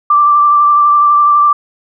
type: tone with vibrato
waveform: sine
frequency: 1174.7 Hz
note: D6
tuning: in tune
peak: -5 dBFS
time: 0.1-1.53 s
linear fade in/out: 5 ms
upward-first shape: sine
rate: 12 Hz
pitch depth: 17 cents each way
effects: none